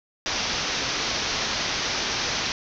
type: low-pass noise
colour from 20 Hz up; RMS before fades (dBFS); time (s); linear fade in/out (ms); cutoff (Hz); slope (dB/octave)
white; -27; 0.26-2.52; 0; 6200; 96
effects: none